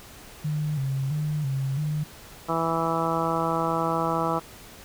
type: tone with vibrato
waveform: sine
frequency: 142.9 Hz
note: D3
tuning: 47 cents flat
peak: -24 dBFS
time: 0.44-2.04 s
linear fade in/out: 10 ms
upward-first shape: square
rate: 1.5 Hz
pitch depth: 99 cents each way
type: harmonic tone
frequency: 164.6 Hz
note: E3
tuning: 2 cents flat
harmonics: 1 / 2 / 3 / 4 / 5 / 6 / 7 / 8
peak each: -31 / -31 / -31 / -31 / -31 / -31 / -31 / -31 dBFS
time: 2.48-4.4 s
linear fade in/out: 20 ms
effects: pink hiss -46 dBFS RMS until 4.84 s